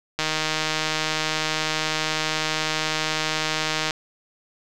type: click train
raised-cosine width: 0.2 ms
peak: -6 dBFS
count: 581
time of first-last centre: 0.19-3.908 s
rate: 156 Hz
effects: 7-bit